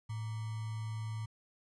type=tone with sample-and-hold; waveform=sine; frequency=110 Hz; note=A2; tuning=in tune; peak=-36 dBFS; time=0.09-1.26 s; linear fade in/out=10 ms; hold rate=1050 Hz; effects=resampled to 24000 Hz